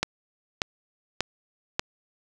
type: click train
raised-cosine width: 0.2 ms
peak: -6 dBFS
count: 4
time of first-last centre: 0.03-1.795 s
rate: 1.7 Hz
effects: none